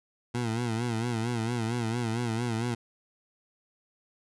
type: tone with vibrato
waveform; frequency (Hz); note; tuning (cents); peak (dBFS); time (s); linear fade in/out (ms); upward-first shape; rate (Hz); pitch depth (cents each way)
20% pulse; 116.54; A#2; 0; -23; 0.34-2.75; 10; sine; 4.4; 91
effects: resampled to 24000 Hz